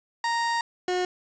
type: tone pair in turn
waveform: 30% pulse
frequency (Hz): 932 / 362.5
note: A#5 / F#4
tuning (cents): -1 / -35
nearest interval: octave + major third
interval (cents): 1634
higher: first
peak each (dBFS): -21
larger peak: neither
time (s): 0.24-0.61 / 0.88-1.05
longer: first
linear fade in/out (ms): 2
effects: resampled to 16000 Hz + 8-bit